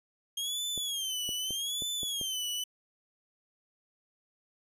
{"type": "tone with vibrato", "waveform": "sawtooth", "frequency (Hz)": 3219, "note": "G7", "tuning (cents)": 45, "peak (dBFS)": -29, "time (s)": [0.37, 2.64], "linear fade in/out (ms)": 5, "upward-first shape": "sine", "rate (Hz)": 0.82, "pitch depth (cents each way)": 150}
{"type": "clicks", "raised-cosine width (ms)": 2, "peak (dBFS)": -29, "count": 6, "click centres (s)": [0.777, 1.291, 1.507, 1.822, 2.032, 2.213]}
{"effects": ["resampled to 32000 Hz"]}